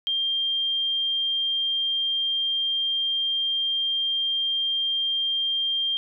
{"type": "tone", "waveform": "sine", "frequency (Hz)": 3190, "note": "G7", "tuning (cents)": 30, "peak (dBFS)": -22, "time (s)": [0.07, 5.97], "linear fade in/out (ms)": 0, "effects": []}